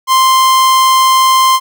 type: tone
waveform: 45% pulse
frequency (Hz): 1046.5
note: C6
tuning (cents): 0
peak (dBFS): -6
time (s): 0.07-1.6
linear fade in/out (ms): 50
effects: none